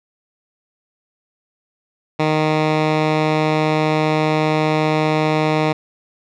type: tone with low-pass filter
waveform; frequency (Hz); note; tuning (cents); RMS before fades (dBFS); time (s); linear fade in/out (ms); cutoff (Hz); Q
10% pulse; 154.9; D#3; -7; -17; 2.19-5.73; 10; 3500; 0.81
effects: none